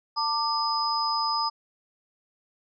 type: tone cluster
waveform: sine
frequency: 899 / 1180 / 5010 Hz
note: A5 / D6 / D#8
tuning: +37 / +8 / +11 cents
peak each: -28 dBFS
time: 0.16-1.5 s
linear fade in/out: 20 ms
effects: none